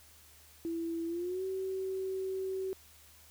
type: tone with pitch glide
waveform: sine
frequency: 332.6 to 379.9 Hz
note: E4 to F#4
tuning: +16 to +46 cents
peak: -33 dBFS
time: 0.65-2.73 s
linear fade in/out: 0 ms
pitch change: +230 cents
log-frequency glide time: 1.07-1.44 s
effects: added 76 Hz sine -63 dBFS peak until 3.3 s + white hiss -59 dBFS RMS until 3.3 s